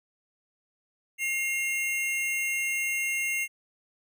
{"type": "tone pair together", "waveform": "square", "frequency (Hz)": [2133, 2753], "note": ["C7", "F7"], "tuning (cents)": [33, -25], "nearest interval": "major third", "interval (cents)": 442, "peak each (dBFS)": [-29, -32], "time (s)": [1.18, 3.48], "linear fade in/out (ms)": 50, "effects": []}